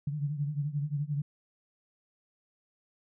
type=tone cluster; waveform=sine; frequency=139.6 / 145.1 / 156.6 Hz; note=C#3 / D3 / D#3; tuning=+13 / -21 / +11 cents; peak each=-38 / -31 / -38 dBFS; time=0.07-1.22 s; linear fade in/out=5 ms; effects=none

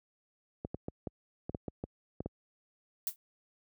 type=clicks; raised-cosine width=2 ms; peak=-23 dBFS; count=10; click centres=0.649 / 0.745 / 0.884 / 1.072 / 1.495 / 1.548 / 1.682 / 1.839 / 2.205 / 2.26 s
type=noise with exponential decay; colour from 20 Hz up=violet; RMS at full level=-29 dBFS; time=3.07-3.16 s; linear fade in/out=1 ms; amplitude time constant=19 ms
effects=high-pass 60 Hz 12 dB/octave

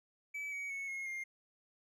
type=tone with pitch steps; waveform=triangle; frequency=2296 / 2250 / 2205 / 2161 / 2118 Hz; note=D7 / C#7 / C#7 / C#7 / C7; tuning=-40 / +25 / -10 / -45 / +21 cents; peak=-37 dBFS; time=0.34-1.24 s; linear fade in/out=10 ms; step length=180 ms; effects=none

